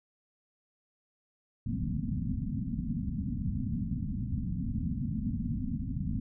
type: low-pass noise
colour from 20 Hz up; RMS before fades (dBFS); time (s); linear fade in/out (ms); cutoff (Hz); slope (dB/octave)
white; -33; 1.66-6.2; 5; 260; 96
effects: none